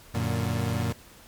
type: chord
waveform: 30% pulse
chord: Gb augmented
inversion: none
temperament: equal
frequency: 92.5 / 116.54 / 146.83 Hz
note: Gb2 / Bb2 / D3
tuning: 0 / 0 / 0 cents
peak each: -27 / -25 / -31 dBFS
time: 0.14-0.93 s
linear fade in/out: 10 ms
effects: pink hiss -51 dBFS RMS until 1.27 s + MP3 96 kbps